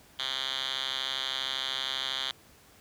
5% pulse tone with band-pass filter, 132.7 Hz, C3, 25 cents sharp, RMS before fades -33 dBFS, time 0.19-2.31 s, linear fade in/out 2 ms, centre 3200 Hz, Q 5.5, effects pink hiss -57 dBFS RMS until 2.8 s + high-pass 60 Hz 12 dB/octave

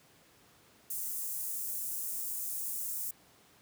white high-pass noise, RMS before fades -37 dBFS, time 0.9-3.11 s, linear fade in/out 5 ms, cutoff 7600 Hz, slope 24 dB/octave, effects pink hiss -62 dBFS RMS until 3.61 s + high-pass 100 Hz 12 dB/octave

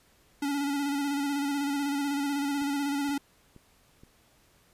square tone with vibrato, 283.2 Hz, C#4, 37 cents sharp, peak -28 dBFS, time 0.42-3.18 s, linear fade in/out 5 ms, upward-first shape square, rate 16 Hz, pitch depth 30 cents each way
click train, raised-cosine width 3 ms, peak -37 dBFS, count 4, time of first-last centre 2.62-4.035 s, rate 2.12 Hz
effects pink hiss -63 dBFS RMS until 4.73 s + resampled to 32000 Hz

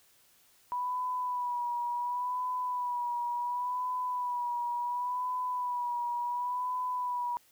sine tone with vibrato, 981 Hz, B5, 12 cents flat, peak -30 dBFS, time 0.72-7.37 s, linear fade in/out 0 ms, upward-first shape sine, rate 0.7 Hz, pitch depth 38 cents each way, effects white hiss -64 dBFS RMS until 7.51 s

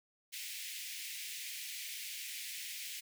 pink high-pass noise, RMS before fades -44 dBFS, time 0.32-3.01 s, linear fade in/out 20 ms, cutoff 2000 Hz, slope 48 dB/octave, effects none

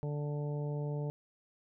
harmonic tone, 146.83 Hz, D3, in tune, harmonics 1 / 2 / 3 / 4 / 5 / 6, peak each -34 / -47 / -42 / -46 / -55 / -52 dBFS, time 0.03-1.1 s, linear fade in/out 0 ms, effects none

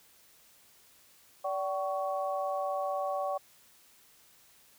sine tone cluster, 578 / 762 / 1116 Hz, D5 / G5 / C#6, -28 / -49 / +11 cents, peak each -33 / -34 / -37 dBFS, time 1.44-3.38 s, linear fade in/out 10 ms, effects white hiss -61 dBFS RMS until 4.78 s

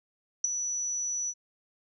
sine tone with ADSR envelope, 5920 Hz, F#8, in tune, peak -19 dBFS, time 0.44-1.34 s, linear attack 5 ms, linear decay 11 ms, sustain -10 dB, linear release 51 ms, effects none

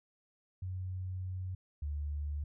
sine tone pair in turn, 92.5 / 73.42 Hz, F#2 / D2, 0 / 0 cents, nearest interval major third, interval 400 cents, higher first, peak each -36 / -34 dBFS, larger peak second, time 0.62-1.55 / 1.82-2.44 s, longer first, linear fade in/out 5 ms, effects none

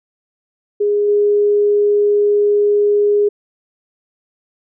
sine tone with level steps, 412.4 Hz, G#4, 12 cents flat, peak -12 / -10 dBFS, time 0.8-3.29 s, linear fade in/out 10 ms, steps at 1.08 s, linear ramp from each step 5 ms, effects none

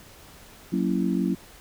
sine chord, F# dominant seventh, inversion none, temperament just, 185 / 231.2 / 277.5 / 333 Hz, F#3 / A#3 / C#4 / E4, 0 / -14 / +2 / +18 cents, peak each -25 / -28 / -28 / -29 dBFS, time 0.72-1.35 s, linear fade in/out 10 ms, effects pink hiss -49 dBFS RMS until 1.6 s

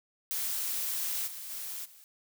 blue noise with level steps, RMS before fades -33 / -42 / -39 / -55 dBFS, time 0.31-2.04 s, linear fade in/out 0 ms, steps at 1.26 / 1.49 / 1.84 s, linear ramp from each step 20 ms, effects none

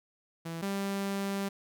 sawtooth tone pair in turn, 165.6 / 197.45 Hz, E3 / G3, +8 / +13 cents, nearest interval minor third, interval 305 cents, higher second, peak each -32 / -27 dBFS, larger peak second, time 0.45-0.62 / 0.62-1.49 s, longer second, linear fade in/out 10 ms, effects none

